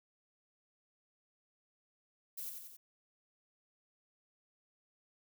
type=noise with echo; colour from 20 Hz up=violet; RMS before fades=-43 dBFS; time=2.37-2.5 s; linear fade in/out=10 ms; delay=90 ms; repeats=3; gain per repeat=-4 dB; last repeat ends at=2.77 s; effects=none